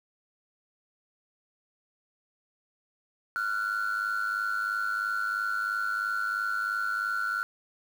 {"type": "tone pair together", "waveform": "sine", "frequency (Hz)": [1377, 1480], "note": ["F6", "F#6"], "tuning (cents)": [-25, 0], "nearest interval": "minor second", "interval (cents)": 125, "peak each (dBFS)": -28, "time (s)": [3.36, 7.43], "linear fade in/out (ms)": 0, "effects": ["tanh soft clip ceiling -24 dBFS", "8-bit"]}